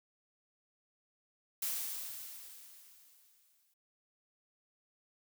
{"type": "noise with exponential decay", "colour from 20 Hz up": "blue", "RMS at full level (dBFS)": -35, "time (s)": [1.62, 3.74], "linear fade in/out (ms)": 5, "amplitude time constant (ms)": 460, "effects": []}